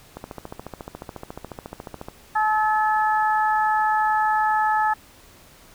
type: click train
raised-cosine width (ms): 1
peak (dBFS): -19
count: 28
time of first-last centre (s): 0.17-2.085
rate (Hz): 14.1
type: harmonic tone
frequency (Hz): 430.6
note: A4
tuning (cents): -37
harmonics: 2 / 3 / 4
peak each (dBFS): -19 / -25 / -26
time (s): 2.35-4.94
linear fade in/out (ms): 10
effects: pink hiss -50 dBFS RMS until 5.74 s